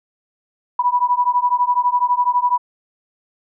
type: beating tone pair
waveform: sine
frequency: 976 / 988 Hz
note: B5 / B5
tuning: -21 / 0 cents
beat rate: 12 Hz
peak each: -17 dBFS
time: 0.79-2.58 s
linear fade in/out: 5 ms
effects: none